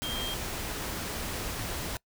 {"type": "tone in noise", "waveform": "sine", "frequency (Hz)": 3202, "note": "G7", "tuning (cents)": 36, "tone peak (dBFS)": -33, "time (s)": [0.03, 0.34], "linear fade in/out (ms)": 0, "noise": "pink", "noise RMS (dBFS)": -35, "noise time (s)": [0.02, 1.97], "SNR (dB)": -1, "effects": ["noise-tail reverb RT60 0.1 s tail -23 dB re dry"]}